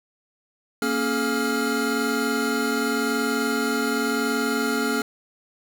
square tone cluster, 234.4 / 275.3 / 426.3 / 1400 Hz, A#3 / C#4 / G#4 / F6, +10 / -12 / +45 / +4 cents, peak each -28 dBFS, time 0.82-5.02 s, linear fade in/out 2 ms, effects none

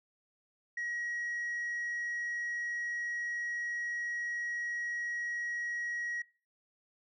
sine tone, 1903 Hz, A#6, 35 cents sharp, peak -32 dBFS, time 0.77-6.22 s, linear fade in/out 5 ms, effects noise-tail reverb RT60 0.4 s tail -25 dB re dry + tanh soft clip ceiling -32 dBFS

